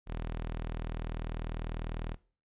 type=tone; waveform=sawtooth; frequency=40.07 Hz; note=E1; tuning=48 cents flat; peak=-31 dBFS; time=0.06-2.17 s; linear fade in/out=50 ms; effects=noise-tail reverb RT60 0.4 s tail -20 dB re dry + resampled to 8000 Hz